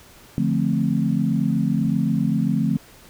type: chord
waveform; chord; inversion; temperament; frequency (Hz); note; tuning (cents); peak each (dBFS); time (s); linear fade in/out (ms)
sine; D minor seventh; none; equal; 146.83 / 174.61 / 220 / 261.6; D3 / F3 / A3 / C4; 0 / 0 / 0 / 0; -24 / -23 / -22 / -25; 0.38-2.77; 0
effects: pink hiss -48 dBFS RMS until 3.09 s